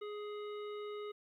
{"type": "harmonic tone", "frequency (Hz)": 417.2, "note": "G#4", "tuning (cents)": 8, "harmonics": [1, 3, 5, 7, 9], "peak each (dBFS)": [-41, -50, -57, -60, -59], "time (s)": [0.01, 1.12], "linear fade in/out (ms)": 10, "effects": ["13-bit"]}